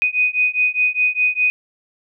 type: beating tone pair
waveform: sine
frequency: 2490 / 2494.9 Hz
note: D#7 / D#7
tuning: +1 / +4 cents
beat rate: 4.9 Hz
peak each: -18 dBFS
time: 0.02-1.5 s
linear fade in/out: 0 ms
effects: none